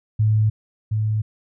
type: tone with echo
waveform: sine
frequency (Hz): 108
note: A2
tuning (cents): -32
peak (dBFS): -14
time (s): 0.19-0.5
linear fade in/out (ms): 10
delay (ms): 720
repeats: 1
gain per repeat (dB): -4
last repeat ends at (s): 1.22
effects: none